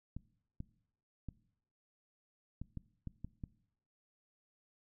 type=clicks; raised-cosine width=5 ms; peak=-30 dBFS; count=8; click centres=0.166 / 0.604 / 1.287 / 2.616 / 2.773 / 3.073 / 3.246 / 3.438 s; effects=noise-tail reverb RT60 0.7 s tail -20 dB re dry